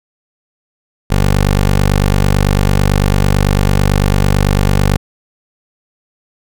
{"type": "tone", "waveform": "15% pulse", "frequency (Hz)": 49, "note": "G1", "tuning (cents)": 0, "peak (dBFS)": -3, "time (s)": [1.1, 4.97], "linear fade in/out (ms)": 10, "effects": []}